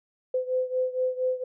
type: beating tone pair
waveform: sine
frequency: 509 / 513.3 Hz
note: C5 / C5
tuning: -48 / -33 cents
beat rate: 4.3 Hz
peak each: -26 / -29 dBFS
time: 0.34-1.44 s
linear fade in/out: 5 ms
effects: none